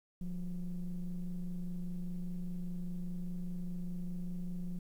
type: ring-modulated tone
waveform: triangle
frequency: 82.41 Hz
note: E2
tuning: in tune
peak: -29 dBFS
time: 0.21-4.79 s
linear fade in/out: 5 ms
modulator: 94.9 Hz
effects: tanh soft clip ceiling -31 dBFS + 11-bit

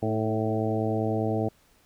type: harmonic tone with a mistuned harmonic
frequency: 110 Hz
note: A2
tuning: in tune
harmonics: 1 / 2 / 3 / 4 / 5 / 6 / 7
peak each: -29 / -31 / -31 / -31 / -35 / -33 / -35 dBFS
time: 0.02-1.49 s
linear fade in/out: 10 ms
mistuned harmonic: 3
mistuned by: -26 cents
effects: pink hiss -62 dBFS RMS until 1.85 s

